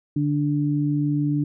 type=tone pair together; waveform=sine; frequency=146.4 / 292.8 Hz; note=D3 / D4; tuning=-5 / -5 cents; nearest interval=octave; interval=1200 cents; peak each=-22 dBFS; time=0.16-1.44 s; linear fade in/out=5 ms; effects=none